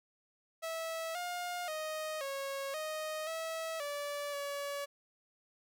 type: tone with pitch steps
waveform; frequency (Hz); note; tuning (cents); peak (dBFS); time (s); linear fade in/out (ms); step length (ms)
sawtooth; 652 / 710 / 623 / 549 / 622 / 649 / 578 / 568; E5 / F5 / D#5 / C#5 / D#5 / E5 / D5 / C#5; -19 / +28 / +2 / -17 / -1 / -27 / -28 / +42; -33; 0.62-4.86; 20; 530
effects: none